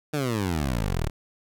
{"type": "exponential sweep", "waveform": "15% pulse", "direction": "down", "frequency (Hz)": [155.56, 34.65], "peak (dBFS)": -18, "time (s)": [0.13, 1.1], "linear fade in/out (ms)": 10, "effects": []}